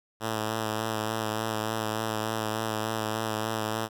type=tone with vibrato; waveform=5% pulse; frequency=109.8 Hz; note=A2; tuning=3 cents flat; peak=-17 dBFS; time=0.2-3.89 s; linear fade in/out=50 ms; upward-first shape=sine; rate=3.4 Hz; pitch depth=27 cents each way; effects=none